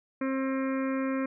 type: harmonic tone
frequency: 266.4 Hz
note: C4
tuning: 31 cents sharp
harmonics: 1 / 2 / 4 / 5 / 6 / 7 / 8 / 9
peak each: -28 / -34 / -40 / -42 / -44 / -45 / -46 / -47 dBFS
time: 0.21-1.26 s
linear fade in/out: 5 ms
effects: none